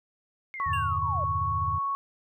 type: linear sweep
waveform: sine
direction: down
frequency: 2169 to 551 Hz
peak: -35 dBFS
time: 0.54-1.24 s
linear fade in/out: 0 ms
type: tone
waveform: sine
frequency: 1108.7 Hz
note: C#6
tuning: in tune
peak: -26 dBFS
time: 0.6-1.95 s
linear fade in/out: 0 ms
type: chord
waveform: sine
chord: E half-diminished seventh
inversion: none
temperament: equal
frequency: 82.41 / 98 / 116.54 / 146.83 Hz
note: E2 / G2 / Bb2 / D3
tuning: 0 / 0 / 0 / 0 cents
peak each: -33 / -34 / -38 / -38 dBFS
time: 0.66-1.79 s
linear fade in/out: 10 ms
type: tone with exponential decay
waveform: triangle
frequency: 2778 Hz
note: F7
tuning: 10 cents flat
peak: -28 dBFS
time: 0.73-1 s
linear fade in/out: 5 ms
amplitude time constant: 57 ms
effects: none